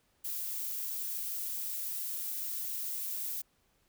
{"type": "noise", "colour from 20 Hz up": "violet", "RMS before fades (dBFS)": -37, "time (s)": [0.24, 3.42], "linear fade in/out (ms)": 10, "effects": ["pink hiss -72 dBFS RMS until 3.88 s"]}